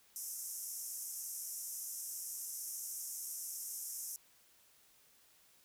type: band-pass noise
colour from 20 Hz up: white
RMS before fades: -44 dBFS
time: 0.16-4.16 s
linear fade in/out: 0 ms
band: 5400 to 14000 Hz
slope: 96 dB/octave
effects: white hiss -67 dBFS RMS until 5.64 s